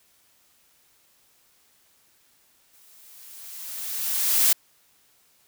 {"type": "noise with exponential growth", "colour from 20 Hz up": "blue", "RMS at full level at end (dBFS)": -17, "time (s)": [2.73, 4.53], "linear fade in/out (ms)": 5, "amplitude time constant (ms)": 390, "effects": ["white hiss -62 dBFS RMS until 5.47 s"]}